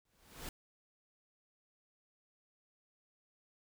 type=noise with exponential growth; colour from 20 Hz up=pink; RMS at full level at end=-42 dBFS; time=0.05-0.49 s; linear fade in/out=2 ms; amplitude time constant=94 ms; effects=none